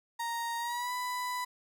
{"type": "tone with pitch glide", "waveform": "35% pulse", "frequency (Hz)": [932.3, 993.5], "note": ["A#5", "B5"], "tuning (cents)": [0, 10], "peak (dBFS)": -31, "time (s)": [0.19, 1.45], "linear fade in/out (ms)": 10, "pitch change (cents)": 110, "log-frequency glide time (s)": [0.58, 0.92], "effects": []}